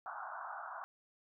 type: band-pass noise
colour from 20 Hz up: white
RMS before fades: -45 dBFS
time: 0.06-0.84 s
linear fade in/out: 0 ms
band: 660 to 1500 Hz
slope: 96 dB/octave
effects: none